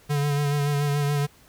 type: tone with vibrato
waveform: square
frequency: 144.5 Hz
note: D3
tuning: 28 cents flat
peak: -22 dBFS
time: 0.09-1.27 s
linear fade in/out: 20 ms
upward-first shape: sine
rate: 7 Hz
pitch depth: 30 cents each way
effects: pink hiss -55 dBFS RMS until 1.48 s